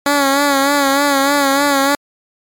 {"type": "tone with vibrato", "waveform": "10% pulse", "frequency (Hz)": 280, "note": "C#4", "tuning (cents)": 18, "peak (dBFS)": -3, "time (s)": [0.06, 1.95], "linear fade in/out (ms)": 2, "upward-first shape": "sine", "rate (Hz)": 3.3, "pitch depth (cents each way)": 52, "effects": ["MP3 96 kbps"]}